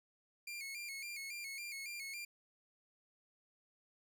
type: tone with vibrato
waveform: sawtooth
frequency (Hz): 2283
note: D7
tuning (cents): -50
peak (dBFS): -40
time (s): 0.47-2.25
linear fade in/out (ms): 5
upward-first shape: square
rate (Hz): 3.6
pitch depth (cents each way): 75
effects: none